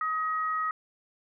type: tone pair together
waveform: sine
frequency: 1264.1 / 1894 Hz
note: D#6 / A#6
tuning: +27 / +27 cents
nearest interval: perfect fifth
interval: 700 cents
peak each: -27 / -36 dBFS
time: 0.01-0.71 s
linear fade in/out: 2 ms
effects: none